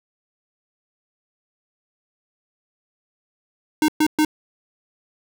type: tone bursts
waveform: square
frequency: 307.1 Hz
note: D#4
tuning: 23 cents flat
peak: -15 dBFS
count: 3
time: 3.82-4.249 s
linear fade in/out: 2 ms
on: 63 ms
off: 120 ms
effects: none